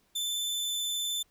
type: tone with vibrato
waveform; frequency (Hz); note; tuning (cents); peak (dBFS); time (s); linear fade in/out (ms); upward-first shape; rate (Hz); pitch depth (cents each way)
sawtooth; 3526; A7; +3; -27; 0.15-1.23; 10; sine; 19; 15
effects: pink hiss -69 dBFS RMS until 1.3 s